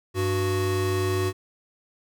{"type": "tone pair together", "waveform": "square", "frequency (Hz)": [98, 370], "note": ["G2", "F#4"], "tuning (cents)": [0, 0], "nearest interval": "octave + major seventh", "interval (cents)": 2300, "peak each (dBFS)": -26, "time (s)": [0.14, 1.33], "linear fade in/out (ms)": 50, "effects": []}